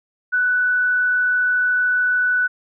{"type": "tone with frequency modulation", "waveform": "sine", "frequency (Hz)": 1487, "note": "F#6", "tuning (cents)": 8, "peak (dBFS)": -15, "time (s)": [0.32, 2.48], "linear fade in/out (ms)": 20, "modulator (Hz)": 33.6, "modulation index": 0.29, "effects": []}